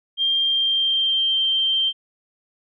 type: tone with pitch glide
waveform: sine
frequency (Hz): 3191 to 3143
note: G7 to G7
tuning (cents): +30 to +4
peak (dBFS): -17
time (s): 0.17-1.93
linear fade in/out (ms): 50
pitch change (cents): -26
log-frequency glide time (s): 0.4-1.4
effects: none